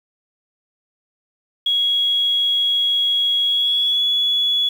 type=tone with pitch glide; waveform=sine; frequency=3322 to 3390 Hz; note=G#7 to G#7; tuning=0 to +35 cents; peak=-15 dBFS; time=1.66-4.69 s; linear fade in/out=5 ms; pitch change=+35 cents; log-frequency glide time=3.45-4.02 s; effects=7-bit